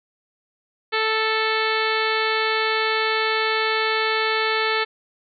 harmonic tone, 440 Hz, A4, in tune, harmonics 1 / 2 / 3 / 4 / 5 / 6 / 7 / 8 / 9 / 10, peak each -25 / -28 / -26 / -26 / -27 / -31 / -33 / -32 / -33 / -33 dBFS, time 0.92-4.85 s, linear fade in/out 20 ms, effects none

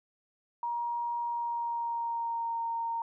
sine tone with pitch glide, 947 to 923.2 Hz, A#5 to A#5, +27 to -17 cents, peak -30 dBFS, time 0.63-3.02 s, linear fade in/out 2 ms, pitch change -44 cents, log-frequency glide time 1.21-2.6 s, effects none

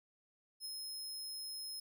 sawtooth tone with ADSR envelope, 5150 Hz, E8, 41 cents flat, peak -38 dBFS, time 0.6-1.8 s, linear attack 53 ms, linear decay 12 ms, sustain -2 dB, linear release 5 ms, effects none

